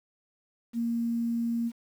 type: tone with quantisation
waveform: sine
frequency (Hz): 233.1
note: A#3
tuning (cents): 0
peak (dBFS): -26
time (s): 0.73-1.72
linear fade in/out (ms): 50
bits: 9
effects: none